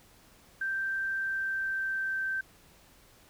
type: tone with pitch glide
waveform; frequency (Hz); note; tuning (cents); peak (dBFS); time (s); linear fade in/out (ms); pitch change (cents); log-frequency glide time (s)
sine; 1568 to 1556.3; G6 to G6; 0 to -13; -29; 0.61-2.41; 5; -13; 1.14-2.25
effects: pink hiss -59 dBFS RMS until 3.29 s